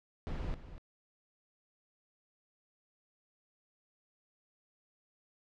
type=noise with echo; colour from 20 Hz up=brown; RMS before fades=-37 dBFS; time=0.27-0.54 s; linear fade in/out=0 ms; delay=240 ms; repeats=1; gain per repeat=-12 dB; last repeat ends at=0.78 s; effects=low-pass 4000 Hz 12 dB/octave